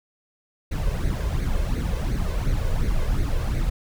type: noise with flanger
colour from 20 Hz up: brown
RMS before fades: -23 dBFS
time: 0.71-3.7 s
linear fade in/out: 10 ms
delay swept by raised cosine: 0.47 to 1.97 ms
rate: 2.8 Hz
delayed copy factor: +0.65
effects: none